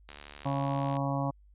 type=click train; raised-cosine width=0.2 ms; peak=-27 dBFS; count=65; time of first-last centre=0.09-0.968 s; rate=72.9 Hz
type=harmonic tone; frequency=138.59 Hz; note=C#3; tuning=in tune; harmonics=1 / 2 / 4 / 5 / 6 / 7 / 8; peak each=-31 / -34 / -37 / -38 / -39 / -39 / -40 dBFS; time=0.45-1.31 s; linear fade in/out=10 ms
effects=added 50 Hz sine -55 dBFS peak until 1.54 s + resampled to 8000 Hz